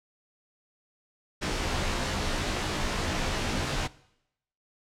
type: noise with comb filter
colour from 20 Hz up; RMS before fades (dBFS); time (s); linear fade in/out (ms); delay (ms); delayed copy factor
pink; -29; 1.41-3.88; 20; 18; -0.95
effects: noise-tail reverb RT60 0.8 s tail -20 dB re dry + low-pass 6000 Hz 12 dB/octave